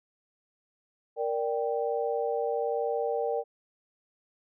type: chord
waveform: sine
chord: G minor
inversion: first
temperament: equal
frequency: 466.2 / 587.3 / 784 Hz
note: Bb4 / D5 / G5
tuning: 0 / 0 / 0 cents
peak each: -29 / -32 / -33 dBFS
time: 1.16-3.44 s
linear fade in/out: 50 ms
effects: none